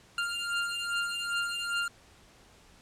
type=beating tone pair; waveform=25% pulse; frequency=1396.9 / 1399.4 Hz; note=F6 / F6; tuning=0 / +3 cents; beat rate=2.5 Hz; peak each=-29 / -30 dBFS; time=0.18-1.88 s; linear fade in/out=2 ms; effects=pink hiss -58 dBFS RMS until 2.81 s + low-pass 9000 Hz 12 dB/octave